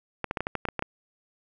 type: clicks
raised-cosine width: 0.5 ms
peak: -13 dBFS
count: 10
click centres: 0.243 / 0.311 / 0.372 / 0.406 / 0.469 / 0.553 / 0.653 / 0.687 / 0.793 / 0.824 s
effects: none